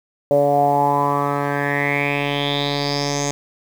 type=tone with low-pass filter sweep; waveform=10% pulse; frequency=142.9 Hz; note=D3; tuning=47 cents flat; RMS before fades=-19 dBFS; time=0.31-3.31 s; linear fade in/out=0 ms; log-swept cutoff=560 to 6800 Hz; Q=6.6; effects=7-bit